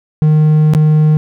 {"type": "tone with dropouts", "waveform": "triangle", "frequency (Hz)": 153.7, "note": "D#3", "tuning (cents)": -21, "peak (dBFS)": -4, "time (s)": [0.22, 1.17], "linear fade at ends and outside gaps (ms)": 0, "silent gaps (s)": [0.736, 0.749], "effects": []}